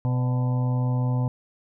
harmonic tone with a mistuned harmonic, 125.6 Hz, B2, 30 cents sharp, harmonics 1 / 2 / 4 / 5 / 6 / 7 / 8, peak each -21 / -31 / -38 / -41 / -43 / -39 / -43 dBFS, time 0.05-1.28 s, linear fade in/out 0 ms, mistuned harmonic 5, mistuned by -60 cents, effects none

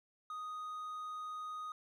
triangle tone, 1244.5 Hz, D#6, in tune, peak -39 dBFS, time 0.3-1.72 s, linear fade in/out 2 ms, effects none

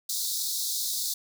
pink high-pass noise, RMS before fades -30 dBFS, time 0.09-1.14 s, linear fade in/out 5 ms, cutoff 3700 Hz, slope 96 dB/octave, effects none

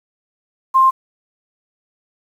sine tone, 1055 Hz, C6, 14 cents sharp, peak -8 dBFS, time 0.74-0.91 s, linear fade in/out 20 ms, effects 7-bit

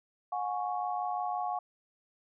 sine chord, F# suspended second, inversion none, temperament equal with one note detuned, 724.8 / 830.6 / 1108.7 Hz, F#5 / G#5 / C#6, -36 / 0 / 0 cents, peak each -33 / -36 / -38 dBFS, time 0.32-1.59 s, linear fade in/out 5 ms, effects none

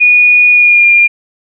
sine tone with pitch glide, 2456 to 2404 Hz, D#7 to D7, -23 to +40 cents, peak -3 dBFS, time 0-1.08 s, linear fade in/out 20 ms, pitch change -37 cents, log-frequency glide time 0.52-0.87 s, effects none

